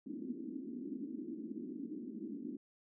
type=band-pass noise; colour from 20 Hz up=pink; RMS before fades=-44 dBFS; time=0.06-2.57 s; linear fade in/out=5 ms; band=230 to 320 Hz; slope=48 dB/octave; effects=none